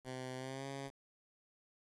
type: tone with pitch glide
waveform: 10% pulse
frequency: 128.8 to 137.25 Hz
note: C3 to C#3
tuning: -27 to -17 cents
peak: -34 dBFS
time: 0.04-0.91 s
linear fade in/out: 50 ms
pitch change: +110 cents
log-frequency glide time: 0.37-0.67 s
effects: resampled to 24000 Hz + 10-bit